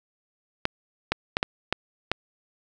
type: clicks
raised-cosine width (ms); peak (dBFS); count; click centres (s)
0.3; -6; 6; 0.654 / 1.12 / 1.369 / 1.429 / 1.726 / 2.116
effects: none

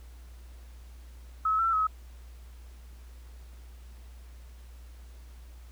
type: tone with pitch steps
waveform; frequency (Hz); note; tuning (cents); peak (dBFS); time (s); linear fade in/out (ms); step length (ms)
sine; 1289 / 1342 / 1279; E6 / E6 / D#6; -39 / +31 / +47; -23; 1.45-1.87; 5; 140
effects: added 60 Hz sine -45 dBFS peak until 5.71 s + pink hiss -60 dBFS RMS until 5.71 s

